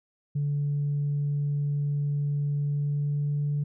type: tone with pitch glide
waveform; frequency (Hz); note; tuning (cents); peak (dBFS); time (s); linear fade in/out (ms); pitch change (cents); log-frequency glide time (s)
sine; 144.5 to 145.67; D3 to D3; -28 to -14; -23; 0.35-3.64; 10; +14; 2.58-3.44
effects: tanh soft clip ceiling -21 dBFS